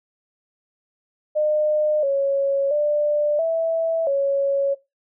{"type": "tone with pitch steps", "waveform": "sine", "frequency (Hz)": [607, 553, 593, 656, 555], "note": ["D#5", "C#5", "D5", "E5", "C#5"], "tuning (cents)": [-43, -4, 17, -9, 2], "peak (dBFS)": -17, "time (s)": [1.35, 4.75], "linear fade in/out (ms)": 20, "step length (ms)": 680, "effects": ["noise-tail reverb RT60 0.2 s tail -17 dB re dry"]}